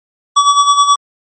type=tone with tremolo; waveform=square; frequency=1142 Hz; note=D6; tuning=49 cents flat; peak=-5 dBFS; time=0.36-0.96 s; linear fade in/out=10 ms; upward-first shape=sine; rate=9.5 Hz; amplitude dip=65%; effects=MP3 32 kbps